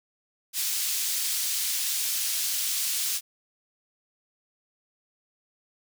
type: high-pass noise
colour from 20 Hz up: pink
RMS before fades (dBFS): -28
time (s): 0.53-3.21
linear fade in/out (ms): 50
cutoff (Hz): 4400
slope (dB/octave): 12
effects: none